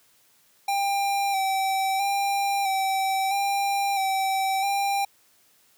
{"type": "tone with vibrato", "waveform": "square", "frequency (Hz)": 784, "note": "G5", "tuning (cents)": 0, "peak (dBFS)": -23, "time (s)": [0.68, 5.05], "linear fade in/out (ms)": 5, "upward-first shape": "square", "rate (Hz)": 0.76, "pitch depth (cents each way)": 27, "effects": ["white hiss -61 dBFS RMS until 5.77 s", "high-pass 80 Hz 12 dB/octave"]}